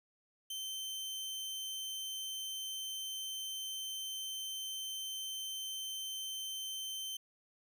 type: tone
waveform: sawtooth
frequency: 3098 Hz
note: G7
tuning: 21 cents flat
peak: -36 dBFS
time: 0.5-7.17 s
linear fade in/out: 5 ms
effects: none